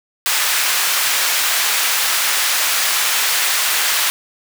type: high-pass noise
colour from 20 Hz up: pink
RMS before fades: -17 dBFS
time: 0.26-4.1 s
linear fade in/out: 0 ms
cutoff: 1400 Hz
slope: 12 dB/octave
effects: none